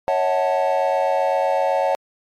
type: chord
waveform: triangle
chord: F# minor seventh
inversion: second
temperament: equal with one note detuned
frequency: 554.4 / 642.3 / 740 / 880 Hz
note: C#5 / E5 / F#5 / A5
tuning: 0 / -45 / 0 / 0 cents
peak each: -18 / -21 / -20 / -21 dBFS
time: 0.08-1.95 s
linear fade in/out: 0 ms
effects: tanh soft clip ceiling -6 dBFS + MP3 64 kbps